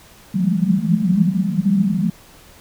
pink band-pass noise, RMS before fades -17 dBFS, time 0.34-2.1 s, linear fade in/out 10 ms, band 170 to 210 Hz, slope 96 dB/octave, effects pink hiss -46 dBFS RMS until 2.6 s

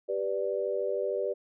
sine chord, G major, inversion none, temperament equal, 392 / 493.9 / 587.3 Hz, G4 / B4 / D5, 0 / 0 / 0 cents, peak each -32 dBFS, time 0.08-1.34 s, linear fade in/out 20 ms, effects none

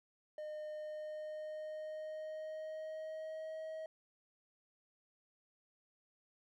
triangle tone with pitch glide, 610 to 634.1 Hz, D#5 to D#5, -34 to +33 cents, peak -40 dBFS, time 0.38-3.86 s, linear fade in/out 2 ms, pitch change +67 cents, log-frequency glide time 0.71-3.6 s, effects none

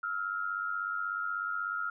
sine tone pair together, 1308 / 1404.4 Hz, E6 / F6, -14 / +9 cents, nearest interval minor second, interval 123 cents, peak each -36 / -33 dBFS, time 0.03-1.9 s, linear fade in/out 5 ms, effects none

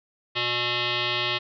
sine tone with frequency modulation, 363.5 Hz, F#4, 31 cents flat, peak -23 dBFS, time 0.35-1.39 s, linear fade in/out 20 ms, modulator 484 Hz, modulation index 7.6, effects none

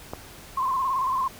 click, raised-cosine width 1 ms, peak -17 dBFS, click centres 0.135 s
sine tone with vibrato, 1050 Hz, C6, 6 cents sharp, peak -22 dBFS, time 0.57-1.28 s, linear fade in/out 5 ms, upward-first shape square, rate 18 Hz, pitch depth 51 cents each way
effects pink hiss -45 dBFS RMS until 1.39 s

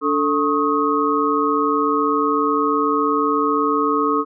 sine tone cluster, 290.4 / 442.3 / 1093 / 1259 Hz, D4 / A4 / C#6 / D#6, -19 / +9 / -25 / +20 cents, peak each -21 dBFS, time 0.01-4.25 s, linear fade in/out 50 ms, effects none

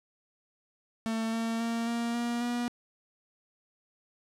45% pulse tone with pitch steps, 224.3 / 227.6 / 230.9 / 234.2 / 237.6 / 241.1 Hz, A3 / A#3 / A#3 / A#3 / A#3 / B3, +34 / -41 / -16 / +8 / +33 / -41 cents, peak -29 dBFS, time 1.06-2.68 s, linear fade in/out 0 ms, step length 270 ms, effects low-pass 10000 Hz 12 dB/octave

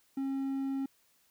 triangle tone, 270.8 Hz, C#4, 40 cents flat, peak -29 dBFS, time 0.17-0.86 s, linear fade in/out 5 ms, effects white hiss -69 dBFS RMS until 1.3 s

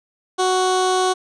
15% pulse tone with notch filter, 370.6 Hz, F#4, 3 cents sharp, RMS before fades -18 dBFS, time 0.38-1.14 s, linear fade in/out 20 ms, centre 1800 Hz, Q 1.8, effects resampled to 22050 Hz

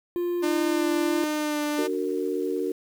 triangle tone with pitch glide, 350 to 339.8 Hz, F4 to F4, +4 to -47 cents, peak -22 dBFS, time 0.16-1.24 s, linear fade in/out 0 ms, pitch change -51 cents, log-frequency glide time 0.4-0.56 s
sawtooth tone with vibrato, 300 Hz, D4, 37 cents sharp, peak -21 dBFS, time 0.42-1.88 s, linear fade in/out 20 ms, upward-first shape sine, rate 1.4 Hz, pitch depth 19 cents each way
sine chord, D augmented, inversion none, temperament equal with one note detuned, 293.7 / 370 / 458.7 Hz, D4 / F#4 / A#4, 0 / 0 / -28 cents, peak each -30 / -28 / -29 dBFS, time 1.78-2.72 s, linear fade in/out 5 ms
effects 8-bit

